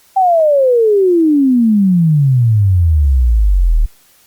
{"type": "exponential sweep", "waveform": "sine", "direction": "down", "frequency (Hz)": [784, 36.43], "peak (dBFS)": -7, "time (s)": [0.16, 3.86], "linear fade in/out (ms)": 10, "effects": ["white hiss -49 dBFS RMS until 4.26 s", "Opus 48 kbps"]}